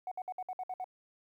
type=tone bursts; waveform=sine; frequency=740 Hz; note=F#5; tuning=in tune; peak=-34 dBFS; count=8; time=0.07-0.843 s; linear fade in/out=2 ms; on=45 ms; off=59 ms; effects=tanh soft clip ceiling -32 dBFS + 12-bit